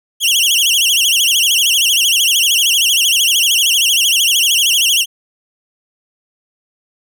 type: tone with vibrato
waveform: sawtooth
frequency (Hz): 3026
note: F#7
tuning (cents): +38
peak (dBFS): -7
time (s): 0.2-5.06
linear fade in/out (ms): 50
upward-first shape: sine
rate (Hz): 13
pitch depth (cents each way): 190
effects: none